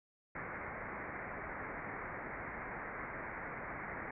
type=low-pass noise; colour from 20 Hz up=white; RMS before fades=-44 dBFS; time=0.35-4.11 s; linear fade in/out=5 ms; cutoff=2200 Hz; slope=96 dB/octave; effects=none